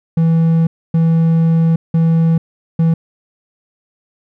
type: tone bursts at uneven times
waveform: triangle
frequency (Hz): 164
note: E3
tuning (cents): -9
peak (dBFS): -7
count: 4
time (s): 0.17-0.67 / 0.94-1.76 / 1.94-2.38 / 2.79-2.94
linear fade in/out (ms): 5
effects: none